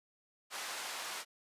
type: band-pass noise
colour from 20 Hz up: pink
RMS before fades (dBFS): -42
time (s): 0.5-1.25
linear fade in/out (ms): 50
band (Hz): 840 to 10000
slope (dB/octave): 12
effects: resampled to 32000 Hz